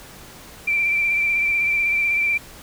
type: tone with vibrato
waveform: sine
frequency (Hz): 2348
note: D7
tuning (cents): -1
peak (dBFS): -17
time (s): 0.67-2.38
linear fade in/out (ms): 10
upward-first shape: sine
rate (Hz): 16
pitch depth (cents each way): 25
effects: pink hiss -42 dBFS RMS until 2.62 s

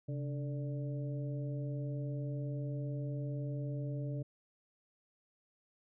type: harmonic tone with a mistuned harmonic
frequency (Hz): 146.83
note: D3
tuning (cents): 0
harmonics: 1 / 2 / 3 / 4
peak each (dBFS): -36 / -45 / -50 / -48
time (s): 0.08-4.23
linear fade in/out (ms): 10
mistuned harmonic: 1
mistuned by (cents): -130
effects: none

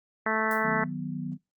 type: harmonic tone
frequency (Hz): 219.3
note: A3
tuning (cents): -6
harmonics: 1 / 2 / 3 / 4 / 5 / 6 / 7 / 8 / 9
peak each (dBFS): -33 / -33 / -33 / -33 / -33 / -33 / -33 / -33 / -33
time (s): 0.26-0.84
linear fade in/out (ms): 2
type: noise with exponential decay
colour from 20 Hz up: violet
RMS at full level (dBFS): -38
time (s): 0.51-0.7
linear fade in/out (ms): 1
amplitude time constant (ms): 40
type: chord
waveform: sine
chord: B major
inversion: first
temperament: equal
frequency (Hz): 155.56 / 185 / 246.9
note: D#3 / F#3 / B3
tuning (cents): 0 / 0 / 0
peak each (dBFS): -35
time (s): 0.62-1.38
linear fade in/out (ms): 50
effects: noise-tail reverb RT60 0.2 s tail -24 dB re dry + Opus 48 kbps

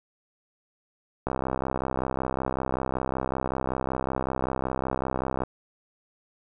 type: click train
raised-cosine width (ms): 1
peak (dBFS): -13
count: 273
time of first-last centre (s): 1.27-5.435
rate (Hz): 65.3
effects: none

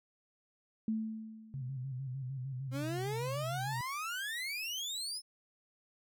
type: tone with exponential decay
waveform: sine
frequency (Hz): 220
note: A3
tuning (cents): 0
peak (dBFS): -29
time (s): 0.88-1.94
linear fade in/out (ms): 2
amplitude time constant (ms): 230
type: tone with vibrato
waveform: sine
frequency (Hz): 131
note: C3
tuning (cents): +2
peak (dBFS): -37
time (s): 1.54-3.81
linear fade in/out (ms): 0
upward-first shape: square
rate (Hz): 6.6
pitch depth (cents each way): 66
type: exponential sweep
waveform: 30% pulse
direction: up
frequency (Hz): 261.5 to 5310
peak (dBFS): -34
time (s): 2.71-5.22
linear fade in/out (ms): 50
effects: none

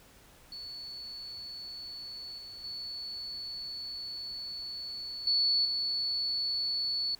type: tone with level steps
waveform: sine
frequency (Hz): 4435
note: C#8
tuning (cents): 0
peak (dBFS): -40 / -43 / -37 / -24 / -29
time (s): 0.52-7.15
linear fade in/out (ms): 2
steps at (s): 2.38 / 2.64 / 5.27 / 5.65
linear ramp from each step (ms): 2
effects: pink hiss -58 dBFS RMS until 7.19 s

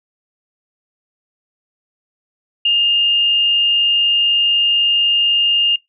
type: tone with amplitude modulation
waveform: sine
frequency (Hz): 2822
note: F7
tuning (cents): +17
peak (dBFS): -10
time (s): 2.65-5.76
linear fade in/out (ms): 5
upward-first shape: sine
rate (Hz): 200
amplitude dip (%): 25
effects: noise-tail reverb RT60 0.2 s tail -25 dB re dry

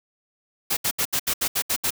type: noise bursts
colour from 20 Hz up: white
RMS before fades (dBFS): -23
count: 9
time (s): 0.7-1.906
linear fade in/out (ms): 10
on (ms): 70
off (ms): 72
effects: none

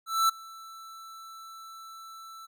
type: tone with ADSR envelope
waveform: square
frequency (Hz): 1326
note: E6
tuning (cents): +10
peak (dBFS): -20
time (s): 0.06-2.47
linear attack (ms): 230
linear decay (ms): 9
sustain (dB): -24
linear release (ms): 23
effects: none

